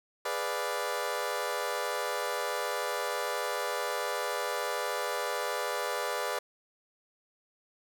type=chord; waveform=20% pulse; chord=G# diminished seventh; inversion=none; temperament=equal; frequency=415.3 / 493.9 / 587.3 / 698.5 Hz; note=G#4 / B4 / D5 / F5; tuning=0 / 0 / 0 / 0 cents; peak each=-33 / -30 / -30 / -35 dBFS; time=0.25-6.39 s; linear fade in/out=5 ms; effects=none